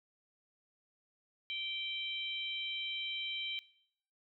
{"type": "harmonic tone", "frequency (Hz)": 780, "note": "G5", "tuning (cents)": -9, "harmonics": [3, 4, 5], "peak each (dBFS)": [-41, -39, -45], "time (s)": [1.5, 3.59], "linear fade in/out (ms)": 0, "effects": ["noise-tail reverb RT60 0.7 s tail -21 dB re dry"]}